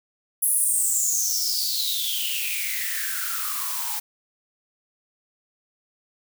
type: noise with high-pass filter sweep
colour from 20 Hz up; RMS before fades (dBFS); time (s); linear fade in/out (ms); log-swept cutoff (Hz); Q
blue; -25; 0.42-4; 10; 11000 to 840; 9.9
effects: none